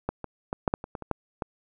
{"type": "clicks", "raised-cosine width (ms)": 1, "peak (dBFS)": [-13, -20, -15, -8, -9, -22, -20, -23, -11, -15], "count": 10, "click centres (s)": [0.09, 0.243, 0.529, 0.678, 0.739, 0.841, 0.952, 1.023, 1.113, 1.422], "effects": []}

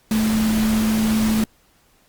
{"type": "tone in noise", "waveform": "sine", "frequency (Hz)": 218.6, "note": "A3", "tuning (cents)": -11, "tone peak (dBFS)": -16, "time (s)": [0.11, 1.44], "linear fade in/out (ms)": 2, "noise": "pink", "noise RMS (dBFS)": -27, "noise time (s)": [0.11, 1.44], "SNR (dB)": 8, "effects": ["pink hiss -58 dBFS RMS until 2.08 s", "Opus 48 kbps"]}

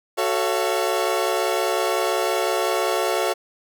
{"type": "chord", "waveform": "30% pulse", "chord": "F# minor seventh", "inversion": "none", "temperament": "equal with one note detuned", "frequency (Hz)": [370, 440, 554.4, 674.3], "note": ["F#4", "A4", "C#5", "E5"], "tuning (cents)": [0, 0, 0, 39], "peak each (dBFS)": -23, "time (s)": [0.17, 3.34], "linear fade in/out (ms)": 20, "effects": []}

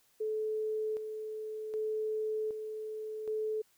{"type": "tone with tremolo", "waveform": "sine", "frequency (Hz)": 433.1, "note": "A4", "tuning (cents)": -27, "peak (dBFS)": -31, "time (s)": [0.2, 3.62], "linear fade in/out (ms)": 10, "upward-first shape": "square", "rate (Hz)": 0.65, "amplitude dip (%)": 50, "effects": ["white hiss -69 dBFS RMS until 3.77 s"]}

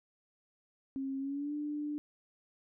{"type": "tone with pitch glide", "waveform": "sine", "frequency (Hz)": [270, 296.1], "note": ["C#4", "D4"], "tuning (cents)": [-45, 14], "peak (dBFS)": -34, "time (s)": [0.96, 1.98], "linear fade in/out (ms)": 0, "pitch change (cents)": 159, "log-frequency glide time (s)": [1.19, 1.54], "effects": []}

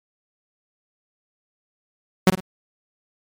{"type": "tone with echo", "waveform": "sawtooth", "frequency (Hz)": 186.2, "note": "F#3", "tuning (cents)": 11, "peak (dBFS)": -6, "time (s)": [2.27, 2.3], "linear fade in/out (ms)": 2, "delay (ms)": 52, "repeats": 2, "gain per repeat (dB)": -10, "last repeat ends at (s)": 2.404, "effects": ["MP3 96 kbps"]}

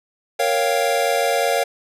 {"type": "chord", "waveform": "square", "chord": "G half-diminished seventh", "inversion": "first", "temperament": "equal", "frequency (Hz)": [466.2, 554.4, 698.5, 784], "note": ["Bb4", "Db5", "F5", "G5"], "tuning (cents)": [0, 0, 0, 0], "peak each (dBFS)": [-24, -22, -22, -27], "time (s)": [0.39, 1.64], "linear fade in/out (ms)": 10, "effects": ["resampled to 32000 Hz"]}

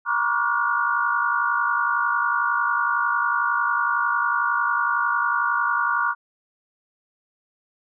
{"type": "tone cluster", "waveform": "sine", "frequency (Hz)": [952, 1092, 1163, 1420, 1471], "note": ["A#5", "C#6", "D6", "F6", "F#6"], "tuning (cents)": [36, -26, -17, 28, -11], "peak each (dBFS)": [-27, -29, -24, -24, -27], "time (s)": [0.05, 6.15], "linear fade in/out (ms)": 50, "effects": []}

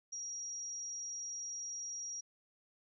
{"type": "tone", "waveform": "sine", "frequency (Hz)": 5690, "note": "F8", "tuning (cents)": 31, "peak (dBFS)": -40, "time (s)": [0.12, 2.21], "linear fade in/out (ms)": 10, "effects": []}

